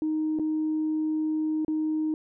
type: tone with dropouts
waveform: sine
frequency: 311.1 Hz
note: D#4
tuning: in tune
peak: -23 dBFS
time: 0.02-2.14 s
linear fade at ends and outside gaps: 1 ms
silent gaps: 0.388-0.396 / 1.648-1.681 s
effects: tanh soft clip ceiling -20 dBFS